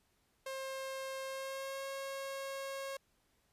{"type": "tone with pitch glide", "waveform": "sawtooth", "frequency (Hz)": [533, 544.2], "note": ["C5", "C#5"], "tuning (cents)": [32, -32], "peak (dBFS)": -36, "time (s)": [0.46, 2.97], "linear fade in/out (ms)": 5, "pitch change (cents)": 36, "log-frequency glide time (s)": [1.25, 1.87], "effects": ["pink hiss -75 dBFS RMS until 3.52 s", "resampled to 32000 Hz"]}